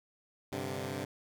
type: chord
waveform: 10% pulse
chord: G suspended fourth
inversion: none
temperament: equal with one note detuned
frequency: 98 / 130.81 / 145.99 Hz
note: G2 / C3 / D3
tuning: 0 / 0 / -10 cents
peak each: -32 / -31 / -34 dBFS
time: 0.52-1.05 s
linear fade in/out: 5 ms
effects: none